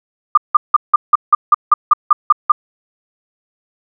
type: tone bursts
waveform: sine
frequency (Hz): 1200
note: D6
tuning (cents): +37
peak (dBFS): -3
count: 12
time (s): 0.35-2.52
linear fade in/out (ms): 5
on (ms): 25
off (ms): 170
effects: none